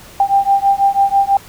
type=beating tone pair; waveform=sine; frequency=789 / 795.1 Hz; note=G5 / G5; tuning=+11 / +24 cents; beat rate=6.1 Hz; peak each=-13 dBFS; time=0.2-1.37 s; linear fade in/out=2 ms; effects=pink hiss -39 dBFS RMS until 1.48 s